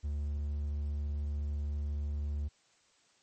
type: tone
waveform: triangle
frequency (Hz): 73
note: D2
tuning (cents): -10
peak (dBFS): -30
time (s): 0.03-2.49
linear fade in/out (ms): 20
effects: white hiss -68 dBFS RMS until 3.22 s + MP3 32 kbps